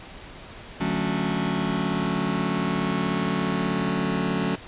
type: chord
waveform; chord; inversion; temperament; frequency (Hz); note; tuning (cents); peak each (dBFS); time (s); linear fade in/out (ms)
sawtooth; D major seventh; none; just; 146.83 / 183.54 / 220.2 / 275.3; D3 / F#3 / A3 / C#4; 0 / -14 / +2 / -12; -27 / -22 / -25 / -25; 0.8-4.56; 10
effects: pink hiss -42 dBFS RMS until 4.67 s + resampled to 8000 Hz